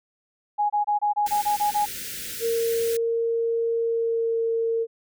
sine tone bursts, 830.6 Hz, G#5, in tune, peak -19 dBFS, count 9, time 0.58-1.86 s, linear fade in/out 20 ms, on 120 ms, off 25 ms
white band-stop noise, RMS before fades -34 dBFS, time 1.26-2.97 s, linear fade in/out 5 ms, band 540 to 1400 Hz, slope 96 dB/octave
sine tone with pitch glide, 460.8 to 456.6 Hz, A#4 to A#4, -20 to -36 cents, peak -21 dBFS, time 2.4-4.87 s, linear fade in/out 50 ms, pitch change -16 cents, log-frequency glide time 3.78-4.43 s
effects none

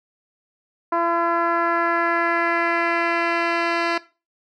10% pulse tone with low-pass filter sweep, 338.7 Hz, E4, 47 cents sharp, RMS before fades -21 dBFS, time 0.92-3.98 s, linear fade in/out 5 ms, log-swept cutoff 1100 to 3600 Hz, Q 1.9, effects noise-tail reverb RT60 0.3 s tail -18 dB re dry

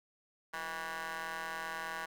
15% pulse ring-modulated tone, 165.1 Hz, E3, 3 cents sharp, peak -29 dBFS, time 0.53-2.06 s, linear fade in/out 10 ms, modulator 1300 Hz, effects none

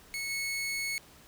sawtooth tone with level steps, 2200 Hz, C#7, 14 cents flat, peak -30 / -28 dBFS, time 0.14-0.98 s, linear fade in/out 0 ms, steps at 0.29 s, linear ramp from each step 20 ms, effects pink hiss -56 dBFS RMS until 1.27 s

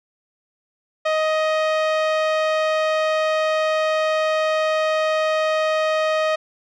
sawtooth tone with low-pass filter, 626 Hz, D#5, 10 cents sharp, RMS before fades -20 dBFS, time 1.05-6.36 s, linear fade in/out 10 ms, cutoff 3500 Hz, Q 0.68, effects none

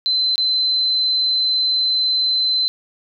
sine tone with dropouts, 4061 Hz, B7, 48 cents sharp, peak -15 dBFS, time 0.06-2.68 s, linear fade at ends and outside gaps 0 ms, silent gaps 0.357-0.38 s, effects none

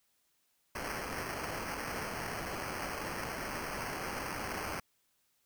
blue noise with sample-and-hold, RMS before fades -39 dBFS, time 0.75-4.8 s, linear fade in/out 5 ms, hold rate 3675 Hz, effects white hiss -75 dBFS RMS until 5.45 s

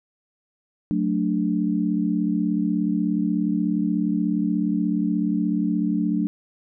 sine chord, D major, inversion first, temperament just, 183.54 / 220.2 / 293.7 Hz, F#3 / A3 / D4, -14 / +2 / 0 cents, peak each -24 dBFS, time 0.91-6.27 s, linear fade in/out 0 ms, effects none

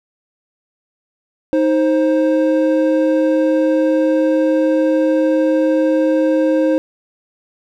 triangle tone pair together, 313.6 / 527 Hz, D#4 / C5, +14 / +12 cents, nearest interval major sixth, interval 898 cents, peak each -12 / -13 dBFS, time 1.53-6.78 s, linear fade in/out 0 ms, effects none

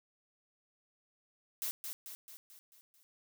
blue noise with echo, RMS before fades -37 dBFS, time 1.62-1.71 s, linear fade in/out 0 ms, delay 220 ms, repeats 6, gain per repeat -5 dB, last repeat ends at 3.03 s, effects none

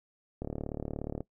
click train, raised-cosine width 2 ms, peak -22 dBFS, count 30, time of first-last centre 0.42-1.206 s, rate 36.9 Hz, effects noise-tail reverb RT60 0.1 s tail -20 dB re dry

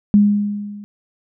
sine tone with level ramp, 205.5 Hz, G#3, 18 cents flat, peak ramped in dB -6 to -32 dBFS, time 0.14-0.84 s, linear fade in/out 0 ms, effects none

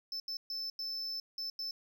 triangle tone bursts at uneven times, 5274 Hz, E8, in tune, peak -35 dBFS, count 6, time 0.12-0.2 / 0.28-0.37 / 0.5-0.7 / 0.79-1.2 / 1.38-1.5 / 1.59-1.71 s, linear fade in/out 2 ms, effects none

